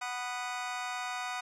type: chord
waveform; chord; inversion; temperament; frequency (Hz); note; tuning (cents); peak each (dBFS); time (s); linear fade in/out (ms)
25% pulse; B major; second; just; 740.8 / 987.8 / 1234.7; F#5 / B5 / D#6; +2 / 0 / -14; -34 / -37 / -36; 0.01-1.41; 10
effects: low-pass 8000 Hz 12 dB/octave